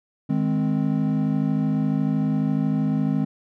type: chord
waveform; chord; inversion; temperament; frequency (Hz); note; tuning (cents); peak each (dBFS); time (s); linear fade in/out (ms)
triangle; Ab major; second; equal; 155.56 / 207.7 / 261.6; Eb3 / Ab3 / C4; 0 / 0 / 0; -22; 0.29-3.25; 10
effects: none